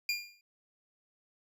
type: tone with exponential decay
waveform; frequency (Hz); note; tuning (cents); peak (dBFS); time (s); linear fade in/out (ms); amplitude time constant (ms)
25% pulse; 2400; D7; +37; -23; 0.09-0.41; 2; 68
effects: resampled to 32000 Hz